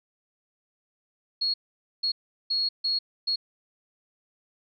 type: tone bursts at uneven times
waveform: sine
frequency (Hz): 4316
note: C#8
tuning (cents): -47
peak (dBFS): -23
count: 5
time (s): 1.41-1.54 / 2.03-2.12 / 2.5-2.69 / 2.84-2.99 / 3.27-3.36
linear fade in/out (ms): 10
effects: none